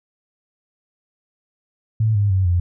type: tone with pitch steps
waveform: sine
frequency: 110 / 102.04 / 94.66 / 87.81 Hz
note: A2 / G#2 / F#2 / F2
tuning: 0 / -30 / +40 / +10 cents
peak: -14 dBFS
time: 2-2.6 s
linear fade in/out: 5 ms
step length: 150 ms
effects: none